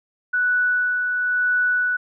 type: tone with tremolo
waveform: sine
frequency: 1480 Hz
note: F#6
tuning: in tune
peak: -16 dBFS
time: 0.33-1.97 s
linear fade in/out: 10 ms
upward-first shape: sine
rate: 0.99 Hz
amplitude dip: 35%
effects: none